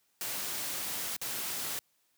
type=noise with dropouts; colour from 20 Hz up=white; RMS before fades=-36 dBFS; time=0.21-1.79 s; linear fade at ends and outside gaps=0 ms; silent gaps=1.165-1.215 s; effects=white hiss -73 dBFS RMS until 2.17 s + high-pass 100 Hz 12 dB/octave

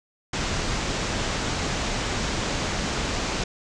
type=low-pass noise; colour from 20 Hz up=pink; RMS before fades=-27 dBFS; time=0.33-3.44 s; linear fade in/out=5 ms; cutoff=7500 Hz; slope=48 dB/octave; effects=none

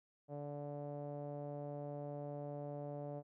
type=tone with low-pass filter; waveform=sawtooth; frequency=145 Hz; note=D3; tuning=22 cents flat; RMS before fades=-45 dBFS; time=0.28-3.23 s; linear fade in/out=50 ms; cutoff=630 Hz; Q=4.5; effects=none

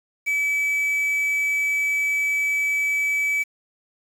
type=tone with quantisation; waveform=triangle; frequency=2295 Hz; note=D7; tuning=40 cents flat; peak=-18 dBFS; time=0.26-3.44 s; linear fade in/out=20 ms; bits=7; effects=none

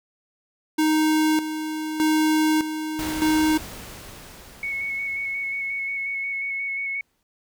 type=tone with tremolo; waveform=square; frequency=311.1 Hz; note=D#4; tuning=in tune; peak=-18 dBFS; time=0.78-3.58 s; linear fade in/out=10 ms; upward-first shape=square; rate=0.82 Hz; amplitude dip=65%
type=noise with exponential decay; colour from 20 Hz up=pink; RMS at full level=-31 dBFS; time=2.99-7.23 s; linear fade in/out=1 ms; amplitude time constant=920 ms
type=tone with vibrato; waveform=sine; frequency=2207 Hz; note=C#7; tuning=8 cents flat; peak=-25 dBFS; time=4.63-7.01 s; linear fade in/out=2 ms; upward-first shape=square; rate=5.6 Hz; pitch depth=13 cents each way
effects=none

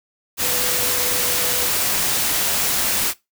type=tone in noise; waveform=sine; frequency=493.9 Hz; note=B4; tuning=in tune; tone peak=-30 dBFS; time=0.4-1.71 s; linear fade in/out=50 ms; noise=white; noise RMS=-20 dBFS; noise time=0.37-3.14 s; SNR=-13 dB; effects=noise-tail reverb RT60 0.2 s tail -20 dB re dry

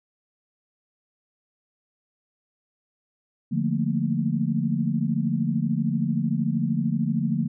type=chord; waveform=sine; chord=Bb major seventh; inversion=first; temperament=equal; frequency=146.83 / 174.61 / 220 / 233.1 Hz; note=D3 / F3 / A3 / Bb3; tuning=0 / 0 / 0 / 0 cents; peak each=-27 dBFS; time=3.51-7.48 s; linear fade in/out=20 ms; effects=none

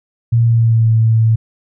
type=tone with pitch glide; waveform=sine; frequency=116.54 to 112.25 Hz; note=A#2 to A2; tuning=0 to +35 cents; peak=-8 dBFS; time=0.32-1.36 s; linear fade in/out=10 ms; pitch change=-65 cents; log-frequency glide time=0.44-0.9 s; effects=none

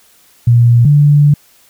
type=tone pair in turn; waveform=sine; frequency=119 / 146.03 Hz; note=A#2 / D3; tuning=+36 / -9 cents; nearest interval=major third; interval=355 cents; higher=second; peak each=-4 dBFS; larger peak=neither; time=0.47-0.85 / 0.85-1.34 s; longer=second; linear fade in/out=5 ms; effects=white hiss -48 dBFS RMS until 1.69 s

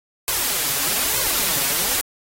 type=noise with flanger; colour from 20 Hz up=white; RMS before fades=-21 dBFS; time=0.28-2.01 s; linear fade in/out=0 ms; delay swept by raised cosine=1.9 to 7.3 ms; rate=1.1 Hz; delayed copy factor=+0.85; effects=AAC 48 kbps

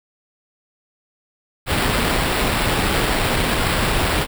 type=noise with sample-and-hold; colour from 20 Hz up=pink; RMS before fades=-19 dBFS; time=1.66-4.27 s; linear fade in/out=50 ms; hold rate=6300 Hz; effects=none

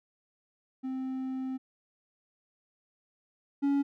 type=tone pair in turn; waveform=triangle; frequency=261.4 / 280.8 Hz; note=C4 / C#4; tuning=-1 / +22 cents; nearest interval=minor second; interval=123 cents; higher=second; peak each=-30 / -22 dBFS; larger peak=second; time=0.83-1.58 / 3.62-3.83 s; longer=first; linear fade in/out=20 ms; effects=none

